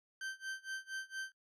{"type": "tone with tremolo", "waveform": "40% pulse", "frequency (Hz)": 1556, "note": "G6", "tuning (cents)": -13, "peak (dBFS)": -37, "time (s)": [0.21, 1.32], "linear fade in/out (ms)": 2, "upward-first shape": "sine", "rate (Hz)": 4.3, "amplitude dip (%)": 95, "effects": ["noise-tail reverb RT60 0.1 s tail -23 dB re dry", "low-pass 8000 Hz 12 dB/octave"]}